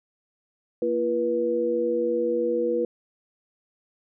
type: tone cluster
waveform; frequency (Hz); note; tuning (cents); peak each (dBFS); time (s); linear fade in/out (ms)
sine; 233.5 / 341 / 484.2; A#3 / F4 / B4; +3 / -41 / -34; -32 / -27 / -23; 0.82-2.85; 2
effects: none